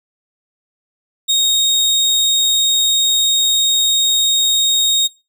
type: tone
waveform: 30% pulse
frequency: 3729 Hz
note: A#7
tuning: in tune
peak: -9 dBFS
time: 1.28-5.08 s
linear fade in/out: 20 ms
effects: noise-tail reverb RT60 0.3 s tail -24 dB re dry